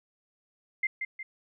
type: tone with echo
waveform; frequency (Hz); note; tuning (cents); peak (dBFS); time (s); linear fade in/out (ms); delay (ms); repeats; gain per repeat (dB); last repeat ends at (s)
sine; 2093; C7; 0; -24; 0.83-0.87; 5; 180; 2; -6; 1.23
effects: none